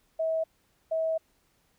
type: tone pair in turn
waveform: sine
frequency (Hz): 645 / 645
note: E5 / E5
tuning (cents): -38 / -38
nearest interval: unison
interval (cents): 0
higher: neither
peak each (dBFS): -25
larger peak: neither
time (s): 0.19-0.44 / 0.91-1.18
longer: second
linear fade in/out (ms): 10
effects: pink hiss -69 dBFS RMS until 1.78 s